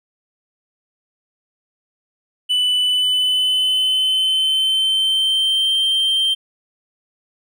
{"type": "tone with pitch glide", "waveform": "triangle", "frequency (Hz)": [2986, 3144], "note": ["F#7", "G7"], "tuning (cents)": [15, 4], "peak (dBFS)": -13, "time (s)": [2.49, 6.35], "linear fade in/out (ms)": 20, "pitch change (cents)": 89, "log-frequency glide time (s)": [2.81, 5.77], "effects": []}